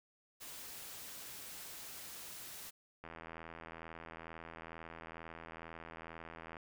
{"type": "noise", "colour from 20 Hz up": "white", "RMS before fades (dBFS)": -49, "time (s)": [0.4, 2.71], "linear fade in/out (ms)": 20}
{"type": "click train", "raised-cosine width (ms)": 0.5, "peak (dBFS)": -33, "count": 291, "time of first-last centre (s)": [3.04, 6.568], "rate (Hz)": 82.2}
{"effects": []}